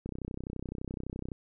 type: click train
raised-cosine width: 3 ms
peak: -24 dBFS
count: 41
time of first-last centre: 0.06-1.318 s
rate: 31.8 Hz
effects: none